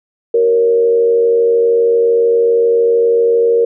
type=tone with frequency modulation; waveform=sine; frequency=466.2 Hz; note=A#4; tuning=in tune; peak=-8 dBFS; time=0.34-3.65 s; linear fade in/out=5 ms; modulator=87.2 Hz; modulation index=0.47; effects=none